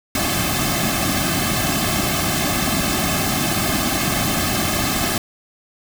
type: noise with comb filter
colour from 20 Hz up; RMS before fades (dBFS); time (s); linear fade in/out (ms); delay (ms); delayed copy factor
pink; -20; 0.15-5.18; 2; 2.1; -1
effects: none